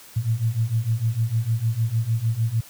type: beating tone pair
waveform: sine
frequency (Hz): 110 / 116.6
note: A2 / A#2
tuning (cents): 0 / +1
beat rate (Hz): 6.6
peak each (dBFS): -24 / -22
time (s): 0.16-2.61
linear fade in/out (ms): 10
effects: white hiss -46 dBFS RMS until 2.69 s